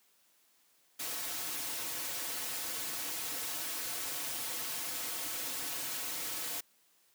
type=noise with comb filter; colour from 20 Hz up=white; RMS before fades=-38 dBFS; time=0.99-6.61 s; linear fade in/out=10 ms; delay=5 ms; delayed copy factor=-0.9; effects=white hiss -69 dBFS RMS until 7.14 s + high-pass 150 Hz 12 dB/octave